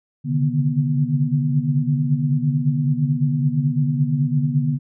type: tone cluster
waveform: sine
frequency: 128.9 / 140 / 145.3 / 154.3 / 241.8 Hz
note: C3 / C#3 / D3 / D#3 / B3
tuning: -26 / +18 / -18 / -14 / -36 cents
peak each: -28 / -27 / -19 / -24 / -24 dBFS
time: 0.24-4.79 s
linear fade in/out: 50 ms
effects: none